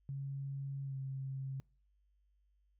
sine tone with pitch glide, 137.8 to 134.34 Hz, C#3 to C3, -10 to +46 cents, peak -38 dBFS, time 0.09-1.6 s, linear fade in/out 0 ms, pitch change -44 cents, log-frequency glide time 0.84-0.96 s, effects noise-tail reverb RT60 0.4 s tail -25 dB re dry + added 50 Hz sine -70 dBFS peak until 2.79 s

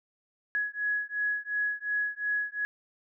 sine beating tone pair, 1677 / 1679.8 Hz, G#6 / G#6, +16 / +19 cents, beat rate 2.8 Hz, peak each -31 dBFS, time 0.55-2.65 s, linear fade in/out 0 ms, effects none

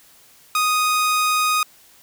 sawtooth tone, 1244.5 Hz, D#6, in tune, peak -13 dBFS, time 0.55-1.63 s, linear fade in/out 2 ms, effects white hiss -51 dBFS RMS until 2.02 s

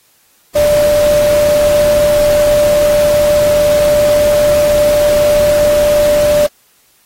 sine tone in noise, 592 Hz, D5, 14 cents sharp, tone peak -7 dBFS, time 0.55-6.47 s, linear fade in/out 10 ms, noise pink, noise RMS -21 dBFS, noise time 0.55-6.47 s, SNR +11 dB, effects white hiss -52 dBFS RMS until 7.05 s + AAC 48 kbps

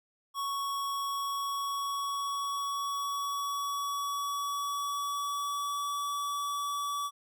square tone with pitch glide, 1112 to 1145.9 Hz, C#6 to D6, +5 to -43 cents, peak -32 dBFS, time 0.34-7.11 s, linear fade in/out 50 ms, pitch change +52 cents, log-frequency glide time 0.82-5.95 s, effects none

